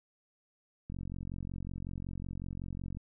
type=click train; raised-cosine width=5 ms; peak=-28 dBFS; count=95; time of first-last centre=0.9-2.97 s; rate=45.4 Hz; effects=none